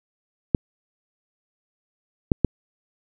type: clicks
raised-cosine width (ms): 3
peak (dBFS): -3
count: 3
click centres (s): 0.548 / 2.318 / 2.447
effects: none